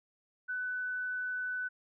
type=tone; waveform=sine; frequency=1498 Hz; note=F#6; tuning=21 cents sharp; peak=-33 dBFS; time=0.48-1.69 s; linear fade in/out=20 ms; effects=none